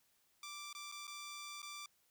10% pulse tone with dropouts, 1174.7 Hz, D6, in tune, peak -38 dBFS, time 0.43-1.86 s, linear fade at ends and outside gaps 2 ms, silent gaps 0.729-0.749 / 0.916-0.922 / 1.07-1.077 / 1.619-1.628 s, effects white hiss -75 dBFS RMS until 2.1 s

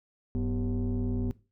sine tone with frequency modulation, 102.3 Hz, G#2, 26 cents flat, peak -25 dBFS, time 0.35-1.31 s, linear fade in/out 0 ms, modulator 144 Hz, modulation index 1.4, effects noise-tail reverb RT60 0.3 s tail -20 dB re dry + tanh soft clip ceiling -24 dBFS

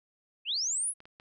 sine linear sweep, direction up, 2468 to 10890 Hz, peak -28 dBFS, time 0.45-0.94 s, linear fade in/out 50 ms
clicks, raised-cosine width 0.3 ms, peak -35 dBFS, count 3, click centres 1.004 / 1.055 / 1.199 s
effects none

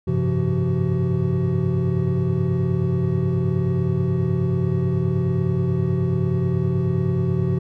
triangle tone cluster, 96.1 / 105.5 / 132.4 / 171.3 / 376.5 Hz, G2 / G#2 / C3 / F3 / F#4, -34 / +28 / +21 / -33 / +30 cents, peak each -24 / -28 / -20 / -21 / -25 dBFS, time 0.07-7.59 s, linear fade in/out 10 ms, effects none

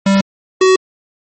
square tone pair in turn, 196 / 375.6 Hz, G3 / F#4, 0 / +26 cents, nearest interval major seventh, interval 1126 cents, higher second, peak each -9 / -7 dBFS, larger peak second, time 0.06-0.21 / 0.61-0.76 s, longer neither, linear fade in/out 5 ms, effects MP3 32 kbps

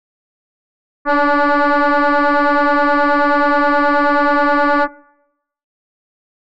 sine tone with frequency modulation, 293.7 Hz, D4, in tune, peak -8 dBFS, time 1.05-4.88 s, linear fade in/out 50 ms, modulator 289 Hz, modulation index 4.4, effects noise-tail reverb RT60 0.8 s tail -22 dB re dry + tanh soft clip ceiling -9 dBFS

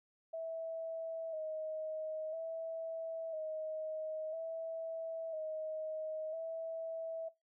sine tone with vibrato, 640 Hz, D#5, 49 cents sharp, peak -38 dBFS, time 0.33-7.29 s, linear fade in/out 10 ms, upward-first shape square, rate 0.5 Hz, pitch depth 35 cents each way, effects noise-tail reverb RT60 0.2 s tail -19 dB re dry

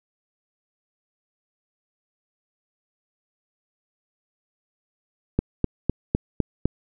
click train, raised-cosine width 3 ms, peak -6 dBFS, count 6, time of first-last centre 5.39-6.656 s, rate 3.95 Hz, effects none

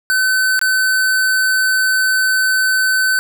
square tone with dropouts, 1522 Hz, F#6, 48 cents sharp, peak -13 dBFS, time 0.1-3.19 s, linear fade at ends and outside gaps 0 ms, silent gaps 0.592-0.614 s, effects none

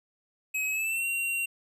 square tone with pitch glide, 2551 to 2750 Hz, D#7 to F7, +43 to -27 cents, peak -28 dBFS, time 0.54-1.46 s, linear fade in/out 10 ms, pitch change +130 cents, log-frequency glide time 0.7-1.06 s, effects none

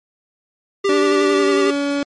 square tone with vibrato, 392 Hz, G4, in tune, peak -15 dBFS, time 0.84-1.71 s, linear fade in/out 10 ms, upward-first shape sine, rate 11 Hz, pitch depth 33 cents each way
30% pulse tone with pitch glide, 291.5 to 283.9 Hz, D4 to C#4, -13 to +41 cents, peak -15 dBFS, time 0.89-2.03 s, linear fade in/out 2 ms, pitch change -46 cents, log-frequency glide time 1.28-1.56 s
effects low-pass 6000 Hz 12 dB/octave + MP3 48 kbps

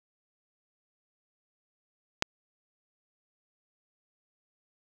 click, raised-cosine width 0.2 ms, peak -6 dBFS, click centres 2.224 s, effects none

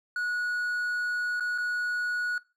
triangle tone with dropouts, 1460 Hz, F#6, 24 cents flat, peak -26 dBFS, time 0.16-2.38 s, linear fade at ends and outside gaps 2 ms, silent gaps 1.398-1.406 / 1.579-1.583 s, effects noise-tail reverb RT60 0.3 s tail -20 dB re dry

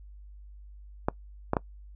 clicks, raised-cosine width 1 ms, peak -10 dBFS, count 3, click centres 1.085 / 1.534 / 1.568 s, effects noise-tail reverb RT60 0.1 s tail -22 dB re dry + added 50 Hz sine -45 dBFS peak until 1.95 s

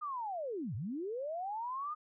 sine linear two-way sweep, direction down then up, 1244.5 to 92.5 to 1244.5 Hz, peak -36 dBFS, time 0.01-1.95 s, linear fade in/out 20 ms, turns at 0.75 s, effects none

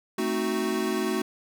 square chord, A diminished seventh, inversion none, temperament equal, 220 / 261.6 / 311.1 / 370 Hz, A3 / C4 / Eb4 / Gb4, 0 / 0 / 0 / 0 cents, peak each -31 / -34 / -33 / -29 dBFS, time 0.18-1.22 s, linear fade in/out 5 ms, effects none

